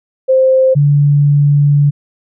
sine tone pair in turn, 523.3 / 144.41 Hz, C5 / D3, 0 / -29 cents, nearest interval octave + minor seventh, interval 2229 cents, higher first, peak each -6 dBFS, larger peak neither, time 0.28-0.75 / 0.75-1.91 s, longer second, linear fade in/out 20 ms, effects none

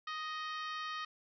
harmonic tone with a mistuned harmonic, 623 Hz, D#5, 2 cents sharp, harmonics 2 / 3 / 4 / 5 / 6 / 7 / 8 / 9, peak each -40 / -45 / -51 / -49 / -51 / -53 / -59 / -59 dBFS, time 0.07-1.05 s, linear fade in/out 5 ms, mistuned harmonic 4, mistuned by +24 cents, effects none

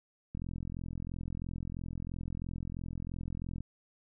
click train, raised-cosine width 5 ms, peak -27 dBFS, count 141, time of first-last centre 0.35-3.606 s, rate 43 Hz, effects none

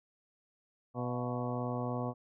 harmonic tone with a mistuned harmonic, 123.47 Hz, B2, in tune, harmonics 1 / 2 / 3 / 4 / 5 / 6 / 7 / 8 / 9, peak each -37 / -38 / -45 / -41 / -43 / -43 / -46 / -48 / -45 dBFS, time 0.94-2.14 s, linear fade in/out 50 ms, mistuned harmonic 6, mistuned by -62 cents, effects none

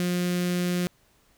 sawtooth tone with notch filter, 177.8 Hz, F3, 31 cents sharp, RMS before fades -26 dBFS, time 0-0.87 s, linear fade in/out 0 ms, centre 880 Hz, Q 0.79, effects pink hiss -63 dBFS RMS until 1.37 s

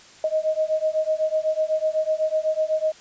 sine beating tone pair, 622.3 / 630.3 Hz, D#5 / D#5, 0 / +22 cents, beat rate 8 Hz, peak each -23 dBFS, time 0.24-2.92 s, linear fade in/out 2 ms, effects white hiss -48 dBFS RMS until 3 s + resampled to 16000 Hz

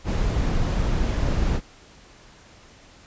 brown noise, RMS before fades -22 dBFS, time 0.04-1.61 s, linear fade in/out 50 ms, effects pink hiss -50 dBFS RMS until 3.06 s + resampled to 16000 Hz

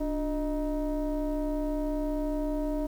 sine tone with frequency modulation, 293.3 Hz, D4, 2 cents flat, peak -26 dBFS, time 0-2.87 s, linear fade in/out 10 ms, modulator 326 Hz, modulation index 1.1, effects tanh soft clip ceiling -22 dBFS + 9-bit

